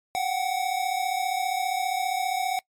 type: tone pair together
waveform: square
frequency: 730 / 765 Hz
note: F#5 / G5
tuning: -24 / -42 cents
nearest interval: minor second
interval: 82 cents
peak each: -28 dBFS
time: 0.15-2.59 s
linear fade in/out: 0 ms
effects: noise-tail reverb RT60 0.1 s tail -24 dB re dry + MP3 64 kbps